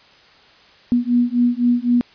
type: beating tone pair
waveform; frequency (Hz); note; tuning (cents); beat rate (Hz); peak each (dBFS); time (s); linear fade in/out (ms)
sine; 240.4 / 244.3; B3 / B3; -46 / -19; 3.9; -17; 0.92-2.01; 0
effects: white hiss -49 dBFS RMS until 2.14 s + resampled to 11025 Hz

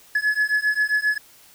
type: beating tone pair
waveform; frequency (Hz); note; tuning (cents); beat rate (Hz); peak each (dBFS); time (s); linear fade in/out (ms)
triangle; 1700 / 1707.5; G#6 / G#6; +40 / +48; 7.5; -20; 0.15-1.18; 5
effects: white hiss -51 dBFS RMS until 1.54 s

